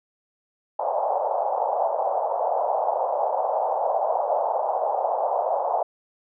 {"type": "band-pass noise", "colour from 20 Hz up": "white", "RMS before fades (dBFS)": -24, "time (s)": [0.79, 5.83], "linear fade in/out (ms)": 5, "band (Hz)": [540, 870], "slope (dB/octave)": 48, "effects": []}